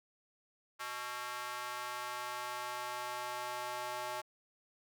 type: tone with high-pass filter sweep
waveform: square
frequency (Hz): 123.47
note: B2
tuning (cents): 0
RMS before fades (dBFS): -41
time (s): 0.79-4.22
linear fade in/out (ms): 20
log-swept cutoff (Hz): 1200 to 770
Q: 1.9
effects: none